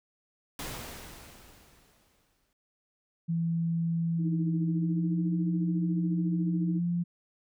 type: noise with exponential decay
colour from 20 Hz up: pink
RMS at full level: -36 dBFS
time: 0.59-2.53 s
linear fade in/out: 2 ms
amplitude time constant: 420 ms
type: tone with pitch glide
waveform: sine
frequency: 166.7 to 173.08 Hz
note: E3 to F3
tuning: +20 to -15 cents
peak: -26 dBFS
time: 3.28-7.04 s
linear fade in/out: 20 ms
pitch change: +65 cents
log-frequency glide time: 4.65-5.27 s
type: tone with tremolo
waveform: sine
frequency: 315.6 Hz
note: D#4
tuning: 25 cents sharp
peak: -30 dBFS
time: 4.18-6.81 s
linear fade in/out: 50 ms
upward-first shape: sine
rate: 14 Hz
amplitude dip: 75%
effects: none